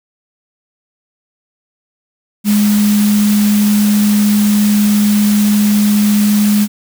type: tone in noise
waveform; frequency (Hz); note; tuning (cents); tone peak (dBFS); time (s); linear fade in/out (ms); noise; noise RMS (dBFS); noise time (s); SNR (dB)
sine; 208; G#3; +3; -8; 2.44-6.68; 50; white; -22; 2.44-6.68; +11
effects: none